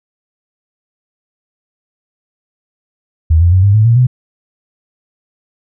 sine tone with pitch steps, 80.1 / 86.35 / 93.08 / 100.34 / 108.16 / 116.6 / 125.69 Hz, E2 / F2 / F#2 / G2 / A2 / A#2 / B2, -49 / -19 / +11 / +41 / -29 / +1 / +31 cents, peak -5 dBFS, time 3.3-4.07 s, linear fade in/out 10 ms, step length 110 ms, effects none

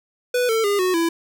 square tone with pitch steps, 493.9 / 447.7 / 405.8 / 367.9 / 333.5 Hz, B4 / A4 / G#4 / F#4 / E4, 0 / +30 / -40 / -10 / +20 cents, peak -18 dBFS, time 0.34-1.09 s, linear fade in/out 5 ms, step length 150 ms, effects none

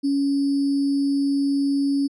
sine tone with sample-and-hold, 279.5 Hz, C#4, 14 cents sharp, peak -18 dBFS, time 0.03-2.08 s, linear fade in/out 20 ms, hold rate 4900 Hz, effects low-pass 8000 Hz 12 dB/octave

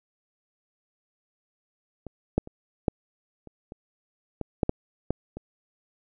clicks, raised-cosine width 2 ms, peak -24 / -8 / -27 / -8 / -30 / -26 / -17 / -8 / -9 / -11 / -23 dBFS, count 11, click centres 2.067 / 2.38 / 2.474 / 2.882 / 3.473 / 3.721 / 4.413 / 4.632 / 4.694 / 5.106 / 5.37 s, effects none

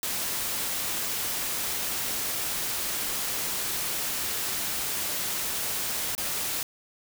white noise with dropouts, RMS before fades -30 dBFS, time 0.03-6.63 s, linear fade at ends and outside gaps 1 ms, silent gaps 6.151-6.179 s, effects none

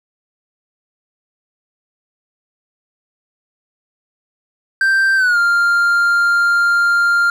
triangle tone with pitch glide, 1568 to 1396.9 Hz, G6 to F6, 0 to 0 cents, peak -9 dBFS, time 4.81-7.3 s, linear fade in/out 2 ms, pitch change -200 cents, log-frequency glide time 5.16-5.38 s, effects none

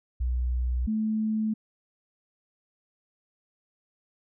sine tone pair in turn, 61.74 / 217.5 Hz, B1 / A3, 0 / -20 cents, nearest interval octave + minor seventh, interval 2180 cents, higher second, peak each -24 dBFS, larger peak neither, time 0.2-0.87 / 0.87-1.54 s, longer neither, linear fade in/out 10 ms, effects none

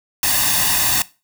white noise with comb filter, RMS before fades -17 dBFS, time 0.23-1.02 s, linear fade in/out 2 ms, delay 1.1 ms, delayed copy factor +0.75, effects noise-tail reverb RT60 0.3 s tail -19 dB re dry

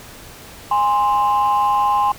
sine tone pair together, 822.3 / 1046.5 Hz, G#5 / C6, -17 / 0 cents, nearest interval major third, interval 417 cents, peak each -15 dBFS, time 0.71-2.12 s, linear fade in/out 5 ms, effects tanh soft clip ceiling -9 dBFS + pink hiss -39 dBFS RMS until 2.18 s

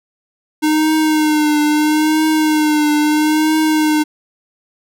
square tone with vibrato, 306 Hz, D#4, 29 cents flat, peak -12 dBFS, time 0.62-4.04 s, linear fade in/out 20 ms, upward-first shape triangle, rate 0.76 Hz, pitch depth 45 cents each way, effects none

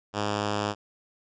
5% pulse tone, 103.83 Hz, G#2, in tune, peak -15 dBFS, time 0.13-0.75 s, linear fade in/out 50 ms, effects resampled to 16000 Hz

